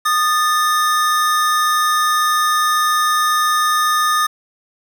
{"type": "tone pair together", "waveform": "square", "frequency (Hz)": [1230.9, 1760], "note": ["D#6", "A6"], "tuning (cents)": [-19, 0], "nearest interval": "tritone", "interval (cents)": 619, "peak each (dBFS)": [-15, -22], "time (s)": [0.05, 4.27], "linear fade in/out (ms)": 10, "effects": ["7-bit"]}